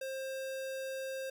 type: tone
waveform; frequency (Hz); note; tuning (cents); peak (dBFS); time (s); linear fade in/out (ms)
square; 531; C5; +25; -38; 0.01-1.3; 5
effects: none